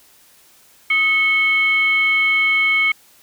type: tone with frequency modulation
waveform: sine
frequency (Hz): 2200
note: C#7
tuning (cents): -14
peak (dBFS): -13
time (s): 0.9-2.92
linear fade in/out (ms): 5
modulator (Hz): 937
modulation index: 0.46
effects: white hiss -51 dBFS RMS until 3.22 s